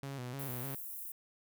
sawtooth tone with vibrato, 130.81 Hz, C3, in tune, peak -36 dBFS, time 0.03-0.75 s, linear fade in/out 0 ms, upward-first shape square, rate 3.3 Hz, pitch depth 93 cents each way
white high-pass noise, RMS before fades -44 dBFS, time 0.39-1.12 s, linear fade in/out 5 ms, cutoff 11000 Hz, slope 24 dB/octave
effects none

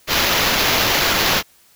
blue noise with sample-and-hold, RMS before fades -17 dBFS, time 0.07-1.43 s, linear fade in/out 50 ms, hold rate 8820 Hz, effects white hiss -53 dBFS RMS until 1.75 s

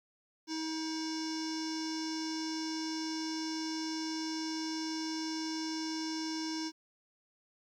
square tone with low-pass filter, 318.3 Hz, D#4, 39 cents sharp, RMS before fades -37 dBFS, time 0.47-6.72 s, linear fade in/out 50 ms, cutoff 5600 Hz, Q 8.6, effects 12-bit

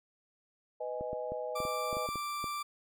sine chord, G# minor, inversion first, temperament just, 498.4 / 623 / 830.6 Hz, B4 / D#5 / G#5, +16 / +2 / 0 cents, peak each -38 / -38 / -43 dBFS, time 0.8-2.07 s, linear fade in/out 10 ms
clicks, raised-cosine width 2 ms, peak -28 dBFS, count 10, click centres 1.01 / 1.131 / 1.32 / 1.603 / 1.652 / 1.929 / 1.969 / 2.089 / 2.157 / 2.442 s
40% pulse tone, 1174.7 Hz, D6, in tune, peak -34 dBFS, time 1.55-2.63 s, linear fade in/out 10 ms
effects none

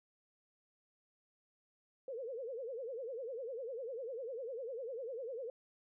sine tone with vibrato, 493.9 Hz, B4, in tune, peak -40 dBFS, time 2.08-5.5 s, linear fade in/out 2 ms, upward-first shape triangle, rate 10 Hz, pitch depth 240 cents each way, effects none

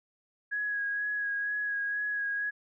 sine tone with vibrato, 1661.2 Hz, G#6, in tune, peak -29 dBFS, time 0.51-2.51 s, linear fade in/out 20 ms, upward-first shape sine, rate 2.1 Hz, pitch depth 20 cents each way, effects none

